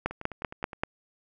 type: two click trains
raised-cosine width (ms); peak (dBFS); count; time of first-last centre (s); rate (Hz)
0.5; -24 / -11; 7 / 5; 0.11-0.732 / 0.06-0.835; 9.65 / 5.16
effects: none